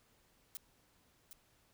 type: noise with echo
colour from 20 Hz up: blue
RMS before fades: -44 dBFS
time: 0.55-0.57 s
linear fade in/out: 0 ms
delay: 760 ms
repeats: 1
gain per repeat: -8 dB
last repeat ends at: 1.33 s
effects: pink hiss -71 dBFS RMS until 1.73 s